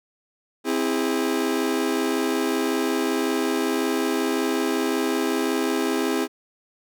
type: chord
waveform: 40% pulse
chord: C augmented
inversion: none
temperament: just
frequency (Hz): 261.6 / 327 / 408.8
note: C4 / E4 / G#4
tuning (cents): 0 / -14 / -27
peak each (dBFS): -25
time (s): 0.64-6.28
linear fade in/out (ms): 50
effects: none